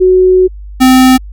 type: tone pair in turn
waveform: sine / square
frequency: 370 / 258.3 Hz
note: F#4 / C4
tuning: 0 / -22 cents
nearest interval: tritone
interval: 622 cents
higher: first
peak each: -3 dBFS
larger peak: neither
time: 0-0.48 / 0.8-1.18 s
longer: first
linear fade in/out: 20 ms
effects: added 50 Hz sine -24 dBFS peak until 1.32 s